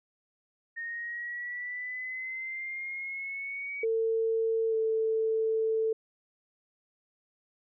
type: linear sweep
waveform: sine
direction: up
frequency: 1842 to 2268 Hz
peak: -34 dBFS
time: 0.76-3.85 s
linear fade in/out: 20 ms
type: tone with pitch glide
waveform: sine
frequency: 450 to 443.5 Hz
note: A4 to A4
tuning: +39 to +14 cents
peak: -25 dBFS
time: 3.83-5.93 s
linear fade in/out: 5 ms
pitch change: -25 cents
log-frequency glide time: 4.69-4.74 s
effects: none